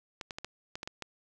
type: clicks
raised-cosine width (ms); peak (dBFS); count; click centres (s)
0.2; -21; 8; 0.212 / 0.308 / 0.385 / 0.446 / 0.755 / 0.831 / 0.875 / 1.023
effects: none